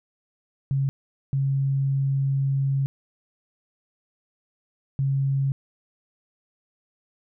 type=tone bursts at uneven times; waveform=sine; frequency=136.8 Hz; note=C#3; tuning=23 cents flat; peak=-20 dBFS; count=3; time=0.71-0.89 / 1.33-2.86 / 4.99-5.52 s; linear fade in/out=0 ms; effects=none